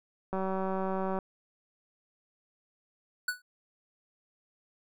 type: click train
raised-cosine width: 1 ms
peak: -20 dBFS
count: 164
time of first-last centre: 0.33-1.188 s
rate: 190 Hz
type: tone with exponential decay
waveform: square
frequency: 1480 Hz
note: F#6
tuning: in tune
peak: -26 dBFS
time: 3.28-3.42 s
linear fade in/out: 5 ms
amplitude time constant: 29 ms
effects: none